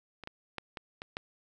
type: clicks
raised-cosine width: 0.3 ms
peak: -28 / -24 / -20 / -23 / -24 / -19 dBFS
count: 6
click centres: 0.237 / 0.274 / 0.583 / 0.772 / 1.019 / 1.169 s
effects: none